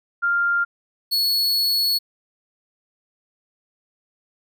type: tone pair in turn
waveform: sine / 45% pulse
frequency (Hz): 1396.9 / 4385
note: F6 / C#8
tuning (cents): 0 / -20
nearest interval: octave + minor sixth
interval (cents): 1980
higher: second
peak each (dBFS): -17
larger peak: neither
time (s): 0.22-0.65 / 1.11-1.99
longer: second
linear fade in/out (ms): 20
effects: none